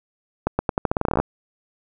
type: accelerating click train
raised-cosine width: 1 ms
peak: -5 dBFS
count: 16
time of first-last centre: 0.47-1.2 s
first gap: 120 ms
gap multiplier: 0.85
effects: none